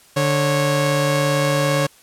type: tone pair together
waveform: sawtooth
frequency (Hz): 146.9 / 550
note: D3 / C#5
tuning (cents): +1 / -14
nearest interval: octave + major seventh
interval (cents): 2285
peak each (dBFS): -15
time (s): 0.16-1.87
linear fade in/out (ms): 10
effects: white hiss -50 dBFS RMS until 2.02 s + low-pass 12000 Hz 12 dB/octave